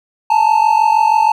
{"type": "tone pair together", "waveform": "triangle", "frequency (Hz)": [858.7, 905], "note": ["A5", "A5"], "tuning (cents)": [-42, 48], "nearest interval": "minor second", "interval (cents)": 90, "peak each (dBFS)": -10, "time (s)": [0.3, 1.32], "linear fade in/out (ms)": 5, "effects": []}